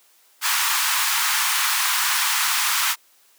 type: high-pass noise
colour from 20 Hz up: pink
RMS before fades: -21 dBFS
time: 0.41-2.96 s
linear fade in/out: 50 ms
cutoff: 920 Hz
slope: 48 dB/octave
effects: white hiss -57 dBFS RMS until 3.38 s + high-pass 400 Hz 12 dB/octave

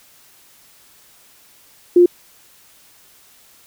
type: tone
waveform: sine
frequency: 352.4 Hz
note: F4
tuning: 16 cents sharp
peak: -6 dBFS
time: 1.96-2.06 s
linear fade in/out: 5 ms
effects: white hiss -50 dBFS RMS until 3.66 s

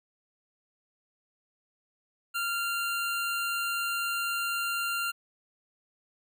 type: tone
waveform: 25% pulse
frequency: 1388 Hz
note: F6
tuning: 11 cents flat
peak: -25 dBFS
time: 2.34-5.12 s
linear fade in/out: 20 ms
effects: none

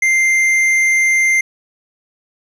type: tone with tanh clipping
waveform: sine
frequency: 2093 Hz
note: C7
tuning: in tune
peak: -12 dBFS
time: 0.02-1.41 s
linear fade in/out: 5 ms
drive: 9 dB
effects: none

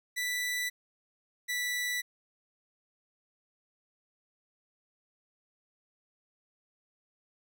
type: tone pair in turn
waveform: sawtooth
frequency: 1975.5 / 1967.5 Hz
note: B6 / B6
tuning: 0 / -7 cents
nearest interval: unison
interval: 7 cents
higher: first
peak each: -27 dBFS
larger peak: neither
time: 0.16-0.7 / 1.48-2.02 s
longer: neither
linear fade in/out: 20 ms
effects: none

